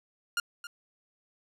sawtooth tone with echo, 1408 Hz, F6, 14 cents sharp, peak -23 dBFS, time 0.37-0.4 s, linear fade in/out 2 ms, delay 270 ms, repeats 1, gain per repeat -13 dB, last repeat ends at 0.67 s, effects low-pass 12000 Hz 12 dB/octave

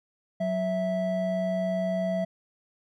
triangle tone pair together, 184.9 / 657.4 Hz, F#3 / E5, -1 / -5 cents, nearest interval octave + minor seventh, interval 2196 cents, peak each -27 / -25 dBFS, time 0.4-2.25 s, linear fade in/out 10 ms, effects none

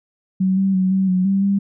sine tone with pitch steps, 188.4 / 193.4 / 186.8 / 191.1 / 184 / 195.2 / 198.3 Hz, F#3 / G3 / F#3 / G3 / F#3 / G3 / G3, +32 / -23 / +17 / -44 / -9 / -7 / +20 cents, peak -14 dBFS, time 0.4-1.59 s, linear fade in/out 10 ms, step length 170 ms, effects none

